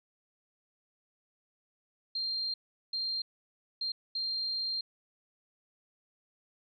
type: tone bursts at uneven times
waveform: sine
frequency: 4186 Hz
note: C8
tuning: in tune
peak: -31 dBFS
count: 4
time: 2.15-2.54 / 2.93-3.22 / 3.81-3.92 / 4.15-4.81 s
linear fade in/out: 5 ms
effects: none